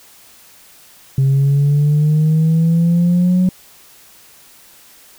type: exponential sweep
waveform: sine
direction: up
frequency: 134 to 185 Hz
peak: -8 dBFS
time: 1.18-3.49 s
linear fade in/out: 2 ms
effects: tanh soft clip ceiling -8 dBFS + white hiss -45 dBFS RMS until 5.18 s